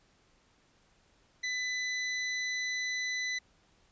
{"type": "tone", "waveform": "sawtooth", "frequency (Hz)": 2000, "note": "B6", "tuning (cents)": 21, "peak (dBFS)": -28, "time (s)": [1.43, 3.39], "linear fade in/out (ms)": 10, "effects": ["pink hiss -67 dBFS RMS until 3.91 s", "resampled to 16000 Hz"]}